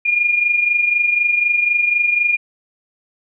sine tone pair together, 2420 / 2444 Hz, D#7 / D#7, -49 / -32 cents, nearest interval unison, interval 17 cents, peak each -14 / -21 dBFS, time 0.05-2.37 s, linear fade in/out 10 ms, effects none

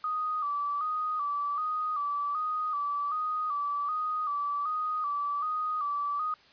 sine tone with vibrato, 1200 Hz, D6, 37 cents sharp, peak -28 dBFS, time 0.04-6.34 s, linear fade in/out 2 ms, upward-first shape square, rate 1.3 Hz, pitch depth 63 cents each way, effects white hiss -58 dBFS RMS until 6.52 s + resampled to 11025 Hz

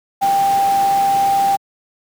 sine tone in noise, 790 Hz, G5, 13 cents sharp, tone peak -12 dBFS, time 0.21-1.57 s, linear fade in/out 20 ms, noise pink, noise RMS -28 dBFS, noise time 0.21-1.57 s, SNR +13 dB, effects high-pass 150 Hz 12 dB/octave

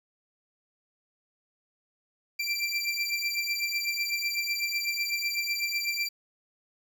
25% pulse beating tone pair, 2349 / 2357 Hz, D7 / D7, 0 / +6 cents, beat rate 8 Hz, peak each -27 dBFS, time 2.39-6.09 s, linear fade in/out 10 ms, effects none

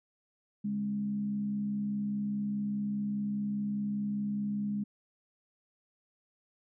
sine tone with frequency modulation, 205.8 Hz, G#3, 16 cents flat, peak -30 dBFS, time 0.64-4.84 s, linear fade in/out 10 ms, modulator 64.9 Hz, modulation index 0.34, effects none

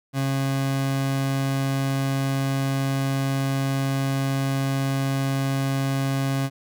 30% pulse tone, 135.9 Hz, C#3, 34 cents flat, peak -19 dBFS, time 0.13-6.5 s, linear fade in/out 50 ms, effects none

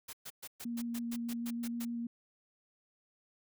white noise bursts, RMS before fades -45 dBFS, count 11, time 0.08-1.852 s, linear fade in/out 10 ms, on 52 ms, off 120 ms
sine tone with vibrato, 235.3 Hz, A#3, 16 cents sharp, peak -35 dBFS, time 0.65-2.07 s, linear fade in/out 5 ms, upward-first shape square, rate 6.5 Hz, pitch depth 8 cents each way
effects none

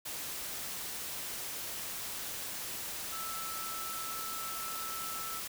sine tone in noise, 1318.5 Hz, E6, in tune, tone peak -41 dBFS, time 3.12-5.4 s, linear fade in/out 10 ms, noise white, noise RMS -40 dBFS, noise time 0.05-5.48 s, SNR -4 dB, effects none

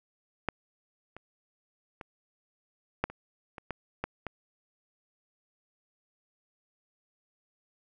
clicks, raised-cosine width 0.5 ms, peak -13 / -29 / -26 / -11 / -28 / -27 / -19 / -16 / -20 dBFS, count 9, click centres 0.487 / 1.166 / 2.012 / 3.04 / 3.1 / 3.582 / 3.707 / 4.04 / 4.267 s, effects none

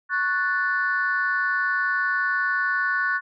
sine chord, F# minor, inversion second, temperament equal, 1108.7 / 1480 / 1760 Hz, C#6 / F#6 / A6, 0 / 0 / 0 cents, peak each -27 / -22 / -26 dBFS, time 0.09-3.21 s, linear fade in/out 50 ms, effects tanh soft clip ceiling -13 dBFS

